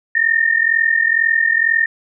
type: tone pair together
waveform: sine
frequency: 1800 / 1842.1 Hz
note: A6 / A#6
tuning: +39 / -21 cents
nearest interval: unison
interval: 40 cents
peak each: -15 dBFS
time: 0.15-1.86 s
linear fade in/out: 5 ms
effects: none